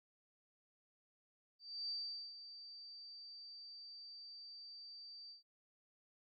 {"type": "tone with ADSR envelope", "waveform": "sine", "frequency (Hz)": 4645, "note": "D8", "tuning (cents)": -20, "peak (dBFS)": -39, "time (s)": [1.59, 5.43], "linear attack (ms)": 300, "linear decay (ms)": 440, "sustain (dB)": -12, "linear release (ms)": 130, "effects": []}